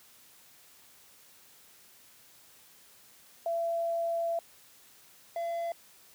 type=tone pair in turn; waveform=sine / triangle; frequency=673 / 678.1 Hz; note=E5 / E5; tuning=+36 / +49 cents; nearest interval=unison; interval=13 cents; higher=second; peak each=-28 / -29 dBFS; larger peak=first; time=3.46-4.39 / 5.36-5.72 s; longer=first; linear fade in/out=2 ms; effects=white hiss -58 dBFS RMS until 6.14 s + high-pass 60 Hz 12 dB/octave